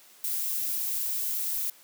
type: noise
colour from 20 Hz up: violet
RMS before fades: -30 dBFS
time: 0.24-1.7 s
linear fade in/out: 2 ms
effects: white hiss -55 dBFS RMS until 1.83 s + high-pass 200 Hz 12 dB/octave